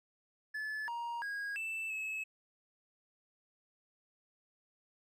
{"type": "tone with pitch steps", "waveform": "triangle", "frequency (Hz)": [1728, 941, 1640, 2649, 2587], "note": ["A6", "A#5", "G#6", "E7", "E7"], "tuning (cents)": [-32, 16, -22, 8, -33], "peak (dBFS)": -35, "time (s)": [0.54, 2.24], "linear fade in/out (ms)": 10, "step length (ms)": 340, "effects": []}